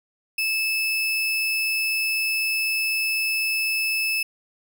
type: tone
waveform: 35% pulse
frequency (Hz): 2616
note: E7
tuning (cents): -14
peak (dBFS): -20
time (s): 0.38-4.23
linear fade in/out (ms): 5
effects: none